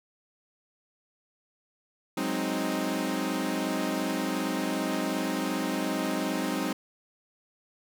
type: chord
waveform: sawtooth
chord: Ab dominant seventh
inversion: third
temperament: equal with one note detuned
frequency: 185 / 207.7 / 262.4 / 311.1 Hz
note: Gb3 / Ab3 / C4 / Eb4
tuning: 0 / 0 / +5 / 0 cents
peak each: -31 / -31 / -28 / -28 dBFS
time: 2.17-6.73 s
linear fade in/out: 5 ms
effects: none